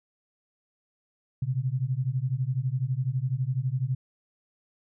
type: beating tone pair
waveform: sine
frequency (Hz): 123.47 / 135.47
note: B2 / C#3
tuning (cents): 0 / -39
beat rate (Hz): 12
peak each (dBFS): -28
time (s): 1.42-3.95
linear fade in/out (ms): 5
effects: none